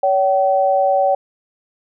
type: tone pair together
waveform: sine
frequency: 565 / 765.1 Hz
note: C#5 / G5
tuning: +33 / -42 cents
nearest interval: perfect fourth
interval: 525 cents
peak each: -15 dBFS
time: 0.03-1.15 s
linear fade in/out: 5 ms
effects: none